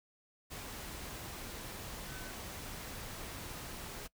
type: tone in noise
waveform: sine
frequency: 1515 Hz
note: F#6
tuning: 40 cents sharp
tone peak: -51 dBFS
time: 2.07-2.32 s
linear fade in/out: 20 ms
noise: pink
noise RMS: -45 dBFS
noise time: 0.5-4.08 s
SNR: -9 dB
effects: noise-tail reverb RT60 0.1 s tail -22 dB re dry